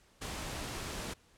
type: noise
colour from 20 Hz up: pink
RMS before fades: -40 dBFS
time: 0.21-1.14 s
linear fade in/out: 10 ms
effects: pink hiss -65 dBFS RMS until 1.37 s + low-pass 10000 Hz 12 dB/octave